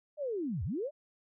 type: linear two-way sweep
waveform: sine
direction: down then up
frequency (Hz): 622.3 to 69.3 to 622.3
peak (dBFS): -32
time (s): 0.17-0.91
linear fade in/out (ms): 50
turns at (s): 0.64
effects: none